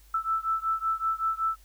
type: beating tone pair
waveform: sine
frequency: 1318.5 / 1323.8 Hz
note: E6 / E6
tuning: 0 / +7 cents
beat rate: 5.3 Hz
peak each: -28 / -29 dBFS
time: 0.14-1.56 s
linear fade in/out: 5 ms
effects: added 50 Hz sine -53 dBFS peak until 1.64 s + white hiss -61 dBFS RMS until 1.64 s